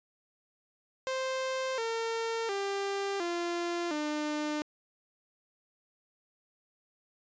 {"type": "tone with pitch steps", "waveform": "sawtooth", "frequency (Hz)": [523.3, 455.6, 396.6, 345.2, 300.6], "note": ["C5", "A#4", "G4", "F4", "D4"], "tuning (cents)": [0, -40, 20, -20, 40], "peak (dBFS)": -27, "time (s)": [1.07, 4.62], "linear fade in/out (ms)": 0, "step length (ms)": 710, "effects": ["resampled to 16000 Hz"]}